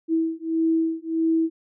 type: beating tone pair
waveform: sine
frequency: 324.5 / 326.1 Hz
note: E4 / E4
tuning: -27 / -19 cents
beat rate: 1.6 Hz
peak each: -23 dBFS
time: 0.08-1.5 s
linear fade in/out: 50 ms
effects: none